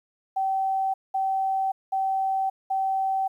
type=tone bursts; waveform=sine; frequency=770 Hz; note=G5; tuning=31 cents flat; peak=-22 dBFS; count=4; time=0.36-3.28 s; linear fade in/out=10 ms; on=580 ms; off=200 ms; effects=10-bit